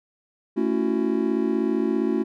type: chord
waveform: triangle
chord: F# minor seventh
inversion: first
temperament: just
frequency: 222 / 277.5 / 333 / 370 Hz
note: A3 / C#4 / E4 / F#4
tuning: +16 / +2 / +18 / 0 cents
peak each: -24 dBFS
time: 0.56-2.24 s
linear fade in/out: 20 ms
effects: none